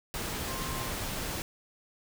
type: tone in noise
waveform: sine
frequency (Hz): 1056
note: C6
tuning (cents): +16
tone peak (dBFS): -41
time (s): 0.48-0.9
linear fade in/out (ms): 0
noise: pink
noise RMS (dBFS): -35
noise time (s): 0.14-1.42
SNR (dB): -9
effects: none